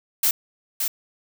blue noise with echo, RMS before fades -19 dBFS, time 0.23-0.31 s, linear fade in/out 5 ms, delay 570 ms, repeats 1, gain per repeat -5 dB, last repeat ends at 0.88 s, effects none

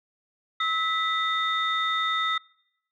sine tone cluster, 1295 / 1979 / 3651 Hz, E6 / B6 / A#7, -31 / +3 / -37 cents, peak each -25 / -29 / -28 dBFS, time 0.6-2.38 s, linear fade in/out 5 ms, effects noise-tail reverb RT60 0.8 s tail -25 dB re dry + tanh soft clip ceiling -14 dBFS

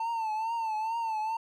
triangle tone with vibrato, 893 Hz, A5, 25 cents sharp, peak -27 dBFS, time 0-1.37 s, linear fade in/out 5 ms, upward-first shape triangle, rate 2.3 Hz, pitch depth 83 cents each way, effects none

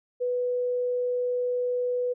sine tone, 493.9 Hz, B4, in tune, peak -24 dBFS, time 0.2-2.14 s, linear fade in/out 20 ms, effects none

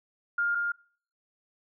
sine tone pair in turn, 1409 / 1409 Hz, F6 / F6, +15 / +15 cents, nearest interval unison, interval 0 cents, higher neither, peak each -24 / -26 dBFS, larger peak first, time 0.38-0.55 / 0.55-0.72 s, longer neither, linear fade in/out 5 ms, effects noise-tail reverb RT60 0.5 s tail -24 dB re dry

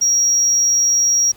sine tone, 5660 Hz, F8, 22 cents sharp, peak -10 dBFS, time 0.01-1.32 s, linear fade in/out 10 ms, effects tanh soft clip ceiling -10 dBFS + pink hiss -47 dBFS RMS until 1.36 s

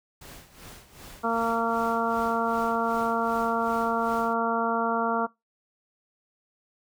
pink noise with tremolo, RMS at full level -44 dBFS, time 0.21-4.34 s, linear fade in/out 5 ms, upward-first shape sine, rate 2.6 Hz, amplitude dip 75%
harmonic tone, 229.5 Hz, A#3, 27 cents flat, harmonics 1 / 2 / 3 / 4 / 5 / 6, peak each -30 / -30 / -30 / -30 / -30 / -30 dBFS, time 1.23-5.27 s, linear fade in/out 20 ms
effects noise-tail reverb RT60 0.2 s tail -22 dB re dry

